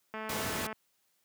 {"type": "click train", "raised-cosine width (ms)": 0.5, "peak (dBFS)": -25, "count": 129, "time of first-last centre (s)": [0.14, 0.727], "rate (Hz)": 218}
{"type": "noise", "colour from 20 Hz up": "pink", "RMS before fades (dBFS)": -35, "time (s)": [0.29, 0.67], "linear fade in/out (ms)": 5}
{"effects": ["white hiss -74 dBFS RMS until 1.24 s", "high-pass 100 Hz 12 dB/octave"]}